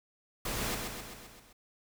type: noise with echo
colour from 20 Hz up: pink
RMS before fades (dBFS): -35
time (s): 0.45-0.75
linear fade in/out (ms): 5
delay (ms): 130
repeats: 6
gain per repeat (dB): -4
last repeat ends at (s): 1.53
effects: none